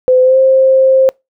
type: tone with pitch glide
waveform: sine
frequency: 510 to 528 Hz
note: C5 to C5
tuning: -44 to +16 cents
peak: -5 dBFS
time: 0.08-1.09 s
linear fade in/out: 0 ms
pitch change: +60 cents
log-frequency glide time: 0.22-0.38 s
effects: noise-tail reverb RT60 0.2 s tail -26 dB re dry